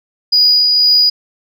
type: tone with tremolo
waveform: sine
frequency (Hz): 4913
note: D#8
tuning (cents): -23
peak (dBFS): -5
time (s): 0.32-1.1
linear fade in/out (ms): 10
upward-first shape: sine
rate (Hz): 2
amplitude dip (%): 30
effects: tanh soft clip ceiling -3 dBFS